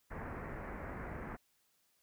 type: low-pass noise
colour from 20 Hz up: pink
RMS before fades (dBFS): -44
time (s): 0.1-1.37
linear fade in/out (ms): 20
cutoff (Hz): 2100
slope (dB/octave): 48
effects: white hiss -75 dBFS RMS until 2.02 s